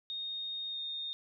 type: tone with pitch glide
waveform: sine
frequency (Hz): 3703 to 3675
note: A#7 to A#7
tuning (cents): -12 to -25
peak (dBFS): -36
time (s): 0.1-1.13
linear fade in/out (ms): 0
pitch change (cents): -13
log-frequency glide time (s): 0.69-0.79
effects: none